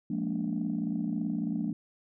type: chord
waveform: sine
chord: Bb dominant seventh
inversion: second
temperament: just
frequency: 174.81 / 209.8 / 233.1 / 291.4 Hz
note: F3 / Ab3 / Bb3 / D4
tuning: +2 / +18 / 0 / -13 cents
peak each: -34 / -33 / -33 / -34 dBFS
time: 0.1-1.73 s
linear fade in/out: 5 ms
effects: tanh soft clip ceiling -21 dBFS